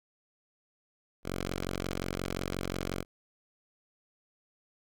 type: tone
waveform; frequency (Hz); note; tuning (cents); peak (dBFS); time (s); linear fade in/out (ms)
5% pulse; 45.64; F#1; -23; -22; 1.23-3.05; 50
type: click train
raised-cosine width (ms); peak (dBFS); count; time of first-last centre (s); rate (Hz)
0.2; -21; 28; 1.41-2.927; 17.8
effects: none